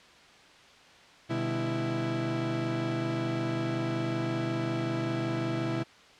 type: tone cluster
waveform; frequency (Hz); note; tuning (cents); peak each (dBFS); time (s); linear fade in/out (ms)
35% pulse; 124.9 / 150.3 / 199.3 / 330.4; B2 / D3 / G3 / E4; +20 / +40 / +29 / +4; -31 / -37 / -38 / -30; 1.29-5.84; 20
effects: white hiss -54 dBFS RMS until 6.19 s + low-pass 4000 Hz 12 dB/octave